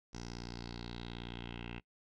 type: tone with low-pass filter sweep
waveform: 10% pulse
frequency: 58.8 Hz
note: A#1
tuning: 16 cents sharp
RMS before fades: -45 dBFS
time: 0.13-1.8 s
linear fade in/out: 10 ms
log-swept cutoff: 5800 to 2700 Hz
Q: 5
effects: noise-tail reverb RT60 0.1 s tail -23 dB re dry